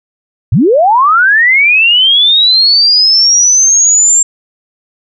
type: linear sweep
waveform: sine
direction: up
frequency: 82.41 to 7440 Hz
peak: -4 dBFS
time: 0.52-4.23 s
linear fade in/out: 5 ms
effects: none